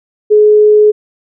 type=tone; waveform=sine; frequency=422.7 Hz; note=G#4; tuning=31 cents sharp; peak=-3 dBFS; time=0.3-0.92 s; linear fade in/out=20 ms; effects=none